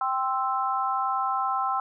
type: chord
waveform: sine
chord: C major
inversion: second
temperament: equal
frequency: 784 / 1046.5 / 1318.5 Hz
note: G5 / C6 / E6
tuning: 0 / 0 / 0 cents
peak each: -28 dBFS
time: 0.01-1.8 s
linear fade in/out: 2 ms
effects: none